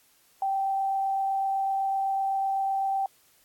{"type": "tone with frequency modulation", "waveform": "sine", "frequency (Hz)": 779, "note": "G5", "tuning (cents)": -11, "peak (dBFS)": -24, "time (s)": [0.42, 3.06], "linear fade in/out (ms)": 2, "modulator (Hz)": 27.9, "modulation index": 0.23, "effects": ["white hiss -62 dBFS RMS until 3.44 s", "AAC 64 kbps"]}